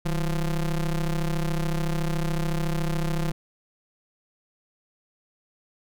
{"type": "ring-modulated tone", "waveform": "square", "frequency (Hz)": 87.31, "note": "F2", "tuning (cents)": 0, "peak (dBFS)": -21, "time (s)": [0.05, 3.32], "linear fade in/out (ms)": 10, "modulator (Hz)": 70.4, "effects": []}